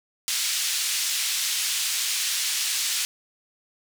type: band-pass noise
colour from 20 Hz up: white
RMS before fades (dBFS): -26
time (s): 0.28-3.05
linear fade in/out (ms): 0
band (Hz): 2500 to 7600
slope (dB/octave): 12
effects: none